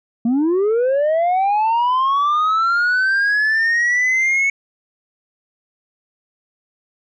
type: linear sweep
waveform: sine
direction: up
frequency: 223.7 to 2217 Hz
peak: -11 dBFS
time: 0.25-4.5 s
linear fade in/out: 5 ms
effects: tanh soft clip ceiling -13 dBFS